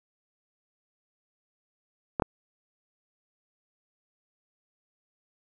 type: clicks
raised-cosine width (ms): 1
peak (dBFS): -12 / -10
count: 2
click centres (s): 2.198 / 2.222
effects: none